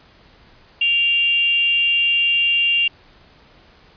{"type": "tone with frequency modulation", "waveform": "sine", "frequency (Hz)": 2785, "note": "F7", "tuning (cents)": -5, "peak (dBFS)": -14, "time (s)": [0.81, 2.88], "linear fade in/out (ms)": 5, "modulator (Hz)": 468, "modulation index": 0.29, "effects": ["pink hiss -50 dBFS RMS until 3.96 s", "resampled to 11025 Hz"]}